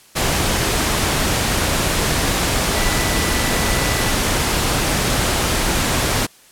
sine tone in noise, 1975.5 Hz, B6, in tune, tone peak -28 dBFS, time 2.74-4.12 s, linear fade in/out 20 ms, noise pink, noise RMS -18 dBFS, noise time 0.15-6.27 s, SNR -13 dB, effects white hiss -48 dBFS RMS until 6.51 s + low-pass 12000 Hz 12 dB/octave

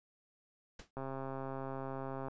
pink noise with exponential decay, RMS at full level -46 dBFS, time 0.79-0.91 s, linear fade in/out 5 ms, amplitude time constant 25 ms
click train, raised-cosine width 1 ms, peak -28 dBFS, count 177, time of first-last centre 0.97-2.283 s, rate 134 Hz
effects resampled to 16000 Hz

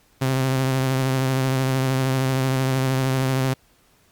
sawtooth tone with vibrato, 131.8 Hz, C3, 13 cents sharp, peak -15 dBFS, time 0.21-3.54 s, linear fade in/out 10 ms, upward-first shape triangle, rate 13 Hz, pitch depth 36 cents each way, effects pink hiss -59 dBFS RMS until 4.11 s + Opus 48 kbps

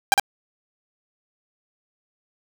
sawtooth tone with echo, 795 Hz, G5, 24 cents sharp, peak -8 dBFS, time 0.12-0.14 s, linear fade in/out 0 ms, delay 57 ms, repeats 1, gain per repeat -2 dB, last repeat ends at 0.197 s, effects none

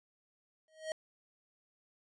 square tone with exponential growth, 631 Hz, D#5, 24 cents sharp, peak -33 dBFS, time 0.68-0.92 s, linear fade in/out 1 ms, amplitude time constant 51 ms, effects resampled to 22050 Hz

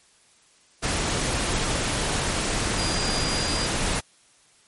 sine tone in noise, 4840 Hz, D#8, 49 cents flat, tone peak -29 dBFS, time 2.77-3.68 s, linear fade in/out 20 ms, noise pink, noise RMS -25 dBFS, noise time 0.82-4.01 s, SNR -7 dB, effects white hiss -58 dBFS RMS until 4.67 s + MP3 48 kbps

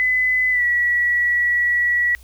sine tone with pitch glide, 2012 to 1936.7 Hz, B6 to B6, +32 to -34 cents, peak -15 dBFS, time 0-2.15 s, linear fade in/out 0 ms, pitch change -66 cents, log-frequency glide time 0.51-0.64 s, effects added 60 Hz sine -43 dBFS peak until 2.23 s + white hiss -53 dBFS RMS until 2.23 s

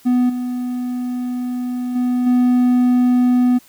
triangle tone with level steps, 248.1 Hz, B3, 8 cents sharp, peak -10 / -18 / -13 / -9 dBFS, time 0.05-3.59 s, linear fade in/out 20 ms, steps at 0.29 / 1.95 / 2.26 s, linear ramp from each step 10 ms, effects white hiss -49 dBFS RMS until 3.68 s

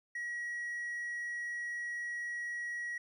sine tone with hard clipping, 1912 Hz, A#6, 43 cents sharp, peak -37 dBFS, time 0.15-2.98 s, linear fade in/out 5 ms, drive 2 dB, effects none

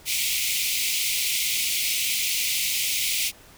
pink high-pass noise, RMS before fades -25 dBFS, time 0.05-3.32 s, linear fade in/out 50 ms, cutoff 2100 Hz, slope 96 dB/octave, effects pink hiss -50 dBFS RMS until 3.57 s

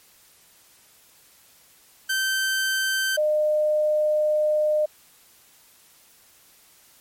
sawtooth / sine tone pair in turn, 1551 / 607.7 Hz, G6 / D#5, -19 / -41 cents, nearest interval octave + major third, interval 1622 cents, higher first, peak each -18 dBFS, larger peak neither, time 2.09-3.17 / 3.17-4.86 s, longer second, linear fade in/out 10 ms, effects white hiss -55 dBFS RMS until 7 s + MP3 64 kbps

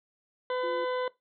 harmonic tone, 504 Hz, B4, 35 cents sharp, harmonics 1 / 2 / 3 / 4 / 6 / 7 / 8, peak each -29 / -35 / -41 / -44 / -48 / -47 / -53 dBFS, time 0.5-1.08 s, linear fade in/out 2 ms
sine tone, 352 Hz, F4, 14 cents sharp, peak -35 dBFS, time 0.63-0.85 s, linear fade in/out 10 ms
effects noise-tail reverb RT60 0.2 s tail -20 dB re dry

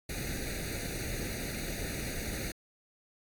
pink noise with comb filter, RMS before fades -37 dBFS, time 0.09-2.52 s, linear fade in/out 5 ms, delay 0.47 ms, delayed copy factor +0.95, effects AAC 64 kbps

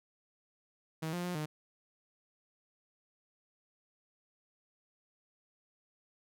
sawtooth tone with pitch steps, 159.5 / 176.2 / 178.3 / 152.8 Hz, D#3 / F3 / F3 / D#3, +43 / +16 / +36 / -31 cents, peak -31 dBFS, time 1.02-1.46 s, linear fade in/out 10 ms, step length 110 ms, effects none

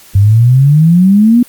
sine exponential sweep, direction up, 96.3 to 247.9 Hz, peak -3 dBFS, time 0.15-1.43 s, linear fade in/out 5 ms, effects white hiss -39 dBFS RMS until 1.48 s + Opus 48 kbps

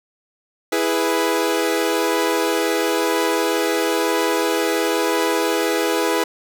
sawtooth chord, E major, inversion none, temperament equal, 329.6 / 415.3 / 493.9 Hz, E4 / G#4 / B4, 0 / 0 / 0 cents, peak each -18 dBFS, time 0.72-6.24 s, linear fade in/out 5 ms, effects none

